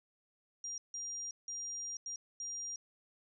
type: tone bursts at uneven times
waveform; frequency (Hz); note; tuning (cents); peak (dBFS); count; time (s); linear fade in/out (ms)
sine; 5700; F8; +34; -39; 5; 0.64-0.78 / 0.94-1.31 / 1.48-1.97 / 2.06-2.16 / 2.4-2.76; 2
effects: none